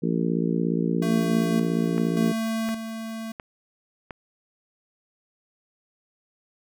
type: harmonic tone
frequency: 57.1 Hz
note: A#1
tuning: 35 cents flat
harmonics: 3 / 4 / 5 / 6 / 7 / 8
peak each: -25 / -27 / -29 / -31 / -32 / -33 dBFS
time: 0.02-2.33 s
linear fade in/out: 20 ms
type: tone with tremolo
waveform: square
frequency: 223.8 Hz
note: A3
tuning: 30 cents sharp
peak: -25 dBFS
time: 1.02-3.32 s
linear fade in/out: 5 ms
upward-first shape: square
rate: 0.87 Hz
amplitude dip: 55%
type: click train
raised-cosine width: 0.5 ms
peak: -20 dBFS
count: 4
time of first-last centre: 1.98-4.108 s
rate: 1.41 Hz
effects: none